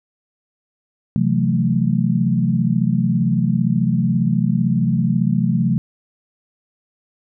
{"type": "chord", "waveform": "sine", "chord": "F# half-diminished seventh", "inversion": "second", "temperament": "equal with one note detuned", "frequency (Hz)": [130.81, 167.02, 185, 220], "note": ["C3", "E3", "F#3", "A3"], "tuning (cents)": [0, 23, 0, 0], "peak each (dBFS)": -20, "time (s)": [1.16, 5.78], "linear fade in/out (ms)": 0, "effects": []}